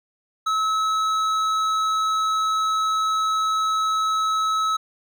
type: tone with hard clipping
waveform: triangle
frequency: 1294 Hz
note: E6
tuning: 32 cents flat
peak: -21 dBFS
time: 0.46-4.77 s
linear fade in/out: 10 ms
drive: 13 dB
effects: none